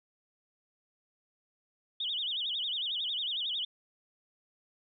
sine tone with vibrato, 3307 Hz, G#7, 8 cents flat, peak -31 dBFS, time 2-3.65 s, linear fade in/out 5 ms, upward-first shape sine, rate 11 Hz, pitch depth 220 cents each way, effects none

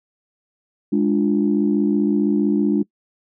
sine chord, D diminished, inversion second, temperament equal, 207.7 / 293.7 / 349.2 Hz, Ab3 / D4 / F4, 0 / 0 / 0 cents, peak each -18 / -18 / -22 dBFS, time 0.92-2.83 s, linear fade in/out 10 ms, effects noise-tail reverb RT60 0.1 s tail -24 dB re dry + tanh soft clip ceiling -6 dBFS

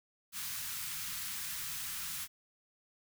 white band-stop noise, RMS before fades -40 dBFS, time 0.32-2.28 s, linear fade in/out 50 ms, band 200 to 1100 Hz, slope 24 dB/octave, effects none

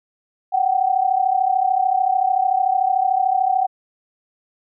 sine tone pair together, 740 / 773.5 Hz, F#5 / G5, 0 / -23 cents, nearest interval minor second, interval 77 cents, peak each -18 dBFS, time 0.52-3.67 s, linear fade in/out 20 ms, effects none

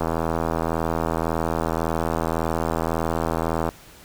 click train, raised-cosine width 1 ms, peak -9 dBFS, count 302, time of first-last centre 0.01-3.69 s, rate 81.8 Hz, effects pink hiss -47 dBFS RMS until 4.04 s

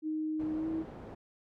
sine tone with pitch glide, 311.1 to 321.5 Hz, D#4 to E4, 0 to -43 cents, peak -31 dBFS, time 0.02-0.85 s, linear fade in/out 50 ms, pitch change +57 cents, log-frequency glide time 0.55-0.68 s
white low-pass noise, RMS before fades -46 dBFS, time 0.39-1.15 s, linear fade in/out 10 ms, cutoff 480 Hz, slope 12 dB/octave
effects none

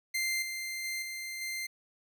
sawtooth tone with level steps, 2089 Hz, C7, 3 cents flat, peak -26 / -32 / -30 / -34 / -31 dBFS, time 0.14-1.67 s, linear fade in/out 10 ms, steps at 0.42 / 0.84 / 1.02 / 1.41 s, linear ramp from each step 5 ms, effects none

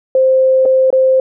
sine tone with dropouts, 523.3 Hz, C5, in tune, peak -7 dBFS, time 0.15-1.2 s, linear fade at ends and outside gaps 2 ms, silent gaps 0.654-0.658 / 0.904-0.927 s, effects none

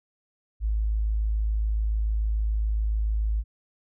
sine tone, 53.5 Hz, A1, 48 cents flat, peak -22 dBFS, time 0.6-3.44 s, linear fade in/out 50 ms, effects none

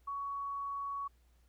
sine tone, 1120 Hz, C#6, 18 cents sharp, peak -36 dBFS, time 0.07-1.08 s, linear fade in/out 10 ms, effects added 60 Hz sine -64 dBFS peak until 1.48 s + pink hiss -75 dBFS RMS until 1.48 s

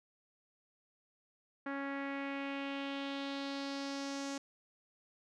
sawtooth tone with low-pass filter sweep, 277.2 Hz, C#4, in tune, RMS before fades -40 dBFS, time 1.66-4.38 s, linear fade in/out 5 ms, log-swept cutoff 1700 to 6600 Hz, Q 2.7, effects none

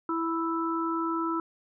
harmonic tone, 329.6 Hz, E4, in tune, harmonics 1 / 3 / 4, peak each -29 / -34 / -31 dBFS, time 0.09-1.4 s, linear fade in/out 2 ms, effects none

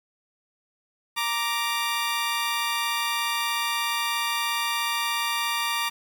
15% pulse tone pair together, 932.3 / 1174.6 Hz, A#5 / D6, 0 / 0 cents, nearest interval major third, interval 400 cents, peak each -21 dBFS, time 1.16-5.9 s, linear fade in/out 20 ms, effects 8-bit

